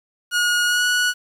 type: tone with pitch glide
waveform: sawtooth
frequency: 1443 to 1467.4 Hz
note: F#6 to F#6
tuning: -44 to -15 cents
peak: -13 dBFS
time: 0.31-1.14 s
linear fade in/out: 50 ms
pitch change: +29 cents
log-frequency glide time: 0.65-0.86 s
effects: low-pass 11000 Hz 12 dB/octave + 8-bit